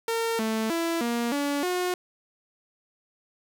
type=tone with pitch steps; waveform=sawtooth; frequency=457.1 / 221 / 333.6 / 236.2 / 285.8 / 361 Hz; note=A#4 / A3 / E4 / A#3 / D4 / F#4; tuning=-34 / +8 / +21 / +23 / -47 / -43 cents; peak=-21 dBFS; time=0.08-1.94 s; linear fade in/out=2 ms; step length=310 ms; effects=none